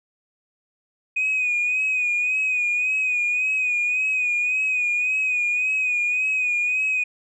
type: tone with vibrato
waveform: sine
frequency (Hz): 2489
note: D#7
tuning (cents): 0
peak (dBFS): -18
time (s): 1.16-7.04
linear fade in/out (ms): 10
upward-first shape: sine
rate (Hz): 1.8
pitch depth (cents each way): 46
effects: tanh soft clip ceiling -16 dBFS